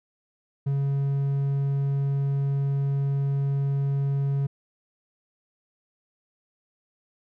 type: tone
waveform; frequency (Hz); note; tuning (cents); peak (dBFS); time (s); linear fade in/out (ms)
triangle; 139; C#3; +5; -20; 0.66-4.47; 10
effects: none